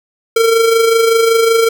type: tone with amplitude modulation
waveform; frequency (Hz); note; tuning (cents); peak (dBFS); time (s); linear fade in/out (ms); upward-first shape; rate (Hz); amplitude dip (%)
square; 455.5; A#4; -40; -7; 0.36-1.69; 5; sine; 25.3; 45
effects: none